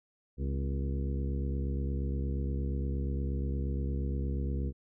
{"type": "harmonic tone with a mistuned harmonic", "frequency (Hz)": 68.5, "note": "C#2", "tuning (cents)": -20, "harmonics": [1, 2, 3, 4, 5, 6, 7], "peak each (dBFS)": [-31, -37, -41, -43, -45, -47, -48], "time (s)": [0.37, 4.73], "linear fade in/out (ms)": 50, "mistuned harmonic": 4, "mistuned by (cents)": -59, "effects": []}